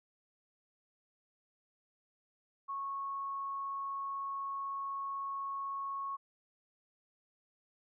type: tone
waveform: sine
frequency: 1101 Hz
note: C#6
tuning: 12 cents flat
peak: -36 dBFS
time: 2.68-6.17 s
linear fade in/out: 20 ms
effects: none